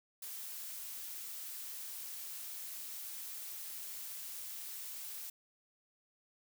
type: noise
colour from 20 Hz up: blue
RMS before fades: -45 dBFS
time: 0.22-5.3 s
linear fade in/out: 5 ms
effects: none